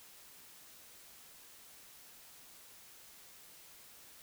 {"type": "silence", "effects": ["white hiss -57 dBFS RMS until 4.22 s"]}